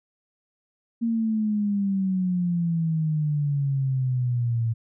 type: exponential sweep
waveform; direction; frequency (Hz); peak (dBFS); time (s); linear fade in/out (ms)
sine; down; 233.1 to 112.9; -21; 1.01-4.74; 20
effects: none